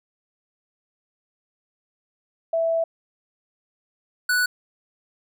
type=tone pair in turn; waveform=sine / square; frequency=659.3 / 1480.1 Hz; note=E5 / F#6; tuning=0 / 0 cents; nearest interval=octave + major second; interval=1400 cents; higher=second; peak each=-19 dBFS; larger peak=neither; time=2.53-2.84 / 4.29-4.46 s; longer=first; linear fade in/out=5 ms; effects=none